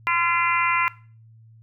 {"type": "harmonic tone", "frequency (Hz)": 342.3, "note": "F4", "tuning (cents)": -35, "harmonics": [3, 4, 5, 6, 7, 8], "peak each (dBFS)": [-23, -26, -32, -24, -27, -30], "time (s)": [0.07, 0.88], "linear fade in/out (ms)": 0, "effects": ["noise-tail reverb RT60 0.4 s tail -19 dB re dry", "added 112 Hz sine -47 dBFS peak until 1.62 s"]}